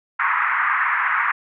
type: band-pass noise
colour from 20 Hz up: pink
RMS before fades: -20 dBFS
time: 0.19-1.32 s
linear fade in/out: 10 ms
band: 1000 to 2100 Hz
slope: 48 dB/octave
effects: none